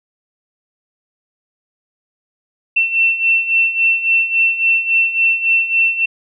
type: beating tone pair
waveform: sine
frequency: 2691 / 2694.6 Hz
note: E7 / E7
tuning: +35 / +37 cents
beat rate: 3.6 Hz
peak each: -18 / -13 dBFS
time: 2.76-6.06 s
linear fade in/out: 10 ms
effects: none